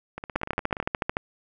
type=two click trains; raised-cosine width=0.5 ms; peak=-9 / -19 dBFS; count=12 / 12; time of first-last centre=0.36-1.169 / 0.18-0.827 s; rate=13.6 / 17 Hz; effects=none